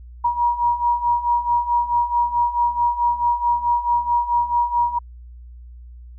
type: beating tone pair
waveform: sine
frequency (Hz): 953 / 957.6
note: A#5 / A#5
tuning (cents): +38 / +46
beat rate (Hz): 4.6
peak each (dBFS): -22 / -18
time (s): 0.24-4.99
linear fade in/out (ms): 10
effects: added 60 Hz sine -37 dBFS peak until 6.18 s